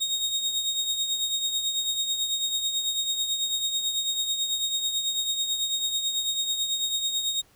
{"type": "tone with tremolo", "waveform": "30% pulse", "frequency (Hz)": 3729, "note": "A#7", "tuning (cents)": 0, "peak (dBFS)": -20, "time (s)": [0, 7.42], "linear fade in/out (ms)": 20, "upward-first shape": "triangle", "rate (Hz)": 9.1, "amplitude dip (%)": 60, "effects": ["pink hiss -60 dBFS RMS until 7.55 s"]}